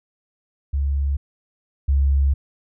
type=tone pair in turn; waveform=sine; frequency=69.9 / 69.1 Hz; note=C#2 / C#2; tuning=+15 / -5 cents; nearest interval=unison; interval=20 cents; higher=first; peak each=-18 / -14 dBFS; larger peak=second; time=0.73-1.17 / 1.88-2.34 s; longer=second; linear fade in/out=10 ms; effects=none